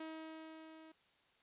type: tone with level ramp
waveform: sawtooth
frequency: 318.2 Hz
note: D#4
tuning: 39 cents sharp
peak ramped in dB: -40 to -52 dBFS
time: 0-0.92 s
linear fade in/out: 5 ms
effects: white hiss -72 dBFS RMS until 1.42 s + resampled to 8000 Hz